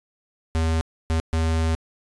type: tone bursts at uneven times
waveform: square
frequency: 80.9 Hz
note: E2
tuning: 32 cents flat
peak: -20 dBFS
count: 3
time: 0.55-0.81 / 1.1-1.2 / 1.33-1.75 s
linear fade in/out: 0 ms
effects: resampled to 22050 Hz